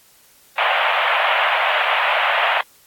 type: band-pass noise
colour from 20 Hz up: pink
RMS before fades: -18 dBFS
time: 0.58-2.61 s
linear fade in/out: 2 ms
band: 620 to 3100 Hz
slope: 48 dB/octave
effects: white hiss -52 dBFS RMS until 2.86 s + AAC 64 kbps